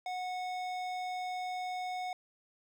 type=tone with hard clipping; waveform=sine; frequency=733 Hz; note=F#5; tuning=16 cents flat; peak=-37 dBFS; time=0.06-2.13 s; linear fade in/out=2 ms; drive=14 dB; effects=none